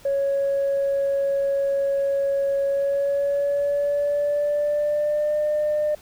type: tone with pitch glide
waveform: sine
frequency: 554.4 to 601.1 Hz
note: C#5 to D5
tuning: 0 to +40 cents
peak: -18 dBFS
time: 0.05-5.95 s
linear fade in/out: 5 ms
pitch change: +140 cents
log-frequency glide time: 2.66-5.41 s
effects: tanh soft clip ceiling -16 dBFS + pink hiss -50 dBFS RMS until 6.01 s